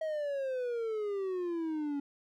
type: exponential sweep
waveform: triangle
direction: down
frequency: 642 to 280 Hz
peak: -30 dBFS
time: 0.01-2 s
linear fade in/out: 5 ms
effects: none